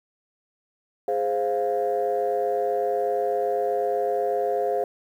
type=chord; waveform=sine; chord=F minor; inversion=first; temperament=equal; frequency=415.3 / 523.3 / 698.5 Hz; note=Ab4 / C5 / F5; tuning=0 / 0 / 0 cents; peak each=-25 dBFS; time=1.08-4.84 s; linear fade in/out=2 ms; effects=tanh soft clip ceiling -15 dBFS + 9-bit